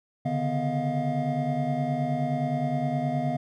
triangle tone cluster, 139.9 / 149.5 / 247.7 / 634 / 705 Hz, C#3 / D3 / B3 / D#5 / F5, +16 / +31 / +5 / +32 / +16 cents, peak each -30 / -28 / -28 / -32 / -29 dBFS, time 0.25-3.37 s, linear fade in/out 10 ms, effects none

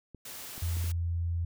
clicks, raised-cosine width 3 ms, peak -33 dBFS, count 4, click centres 0.147 / 0.579 / 0.769 / 0.842 s
white noise, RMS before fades -43 dBFS, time 0.25-0.92 s, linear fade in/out 5 ms
sine tone, 85 Hz, F2, 46 cents flat, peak -28 dBFS, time 0.62-1.45 s, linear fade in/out 5 ms
effects none

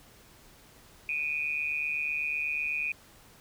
sine tone with amplitude modulation, 2456 Hz, D#7, 23 cents flat, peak -25 dBFS, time 1.09-2.92 s, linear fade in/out 2 ms, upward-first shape sine, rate 148 Hz, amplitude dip 75%, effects pink hiss -56 dBFS RMS until 3.4 s

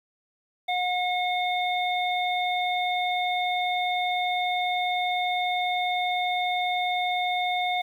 harmonic tone, 723 Hz, F#5, 40 cents flat, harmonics 1 / 3 / 5, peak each -25 / -30 / -32 dBFS, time 0.68-7.82 s, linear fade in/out 10 ms, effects 9-bit

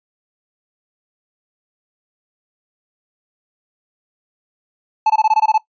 triangle tone bursts, 870 Hz, A5, 20 cents flat, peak -8 dBFS, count 9, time 5.06-5.579 s, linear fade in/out 5 ms, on 39 ms, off 21 ms, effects noise-tail reverb RT60 0.1 s tail -18 dB re dry + resampled to 16000 Hz

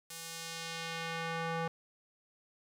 square tone with band-pass filter sweep, 165.2 Hz, E3, 4 cents sharp, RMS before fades -39 dBFS, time 0.1-1.68 s, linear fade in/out 5 ms, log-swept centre 10000 to 940 Hz, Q 0.74, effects none

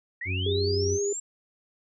sine linear sweep, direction up, 1844 to 7590 Hz, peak -31 dBFS, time 0.21-1.2 s, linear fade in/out 5 ms
harmonic tone, 92.9 Hz, F#2, 7 cents sharp, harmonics 1 / 2 / 3 / 4, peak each -27 / -43 / -39 / -40 dBFS, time 0.25-0.99 s, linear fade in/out 50 ms
sine tone with vibrato, 403.7 Hz, G#4, 49 cents flat, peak -25 dBFS, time 0.46-1.13 s, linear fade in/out 5 ms, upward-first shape square, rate 9.6 Hz, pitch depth 9 cents each way
effects none

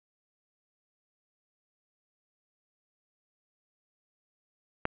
click, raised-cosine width 0.5 ms, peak -12 dBFS, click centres 4.854 s, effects resampled to 8000 Hz + 7-bit

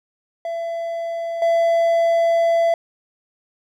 triangle tone with level steps, 671 Hz, E5, 31 cents sharp, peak -21 / -12 dBFS, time 0.45-2.74 s, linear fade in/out 2 ms, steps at 1.42 s, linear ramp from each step 2 ms, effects none

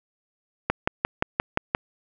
click train, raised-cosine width 0.5 ms, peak -5 dBFS, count 7, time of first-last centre 0.7-1.749 s, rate 5.72 Hz, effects none

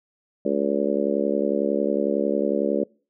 harmonic tone, 71 Hz, C#2, 42 cents sharp, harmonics 3 / 4 / 5 / 6 / 7 / 8, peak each -27 / -27 / -27 / -27 / -27 / -27 dBFS, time 0.45-2.84 s, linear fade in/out 5 ms, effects noise-tail reverb RT60 0.4 s tail -26 dB re dry

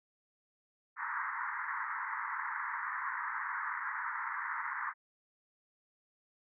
pink band-pass noise, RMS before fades -38 dBFS, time 0.96-4.94 s, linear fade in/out 50 ms, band 910 to 2000 Hz, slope 96 dB/octave, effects none

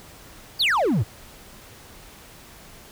triangle exponential sweep, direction down, 4950 to 87.31 Hz, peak -16 dBFS, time 0.59-1.04 s, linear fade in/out 20 ms, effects pink hiss -46 dBFS RMS until 2.91 s

